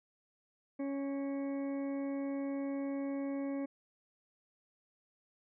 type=harmonic tone with a mistuned harmonic; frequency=277.2 Hz; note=C#4; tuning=in tune; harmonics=1 / 2 / 3 / 4 / 6 / 7 / 8; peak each=-35 / -42 / -54 / -55 / -62 / -61 / -57 dBFS; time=0.79-3.66 s; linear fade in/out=10 ms; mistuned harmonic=6; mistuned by=-26 cents; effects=none